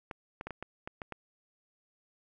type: clicks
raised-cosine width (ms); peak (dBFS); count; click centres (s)
0.5; -24; 8; 0.112 / 0.411 / 0.47 / 0.507 / 0.626 / 0.875 / 1.018 / 1.123
effects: none